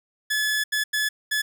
sawtooth tone bursts at uneven times, 1715 Hz, A6, 45 cents flat, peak -18 dBFS, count 4, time 0.3-0.64 / 0.72-0.84 / 0.93-1.09 / 1.31-1.42 s, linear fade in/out 10 ms, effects none

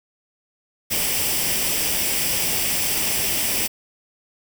white noise with comb filter, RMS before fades -22 dBFS, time 0.9-3.68 s, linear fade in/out 20 ms, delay 0.37 ms, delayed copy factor +0.55, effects none

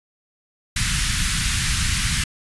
pink band-stop noise, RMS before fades -21 dBFS, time 0.76-2.24 s, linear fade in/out 5 ms, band 180 to 1500 Hz, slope 24 dB/octave, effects resampled to 24000 Hz

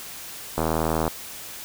click train, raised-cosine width 1 ms, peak -9 dBFS, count 41, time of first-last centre 0.58-1.079 s, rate 80.2 Hz, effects white hiss -38 dBFS RMS until 1.64 s

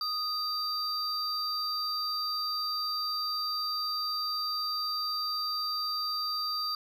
triangle tone pair together, 1240 / 4692 Hz, D#6 / D8, -6 / -2 cents, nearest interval octave + major seventh, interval 2304 cents, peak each -33 / -30 dBFS, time 0.01-6.75 s, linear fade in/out 2 ms, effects none

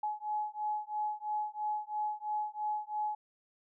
sine beating tone pair, 845 / 848 Hz, G#5 / G#5, +30 / +36 cents, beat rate 3 Hz, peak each -36 / -36 dBFS, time 0.03-3.15 s, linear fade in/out 5 ms, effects none

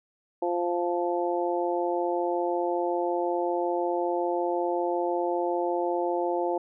harmonic tone, 174.61 Hz, F3, in tune, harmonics 2 / 3 / 4 / 5, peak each -28 / -30 / -31 / -32 dBFS, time 0.42-6.58 s, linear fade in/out 5 ms, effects none

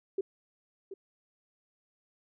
sine tone with echo, 388.1 Hz, G4, 17 cents flat, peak -27 dBFS, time 0.18-0.21 s, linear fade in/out 5 ms, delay 730 ms, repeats 1, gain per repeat -12 dB, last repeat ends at 0.94 s, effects none

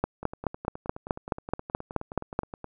two click trains, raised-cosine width 1 ms, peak -10 / -23 dBFS, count 12 / 24, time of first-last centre 0.04-2.39 / 0.23-2.643 s, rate 4.68 / 9.53 Hz, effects none

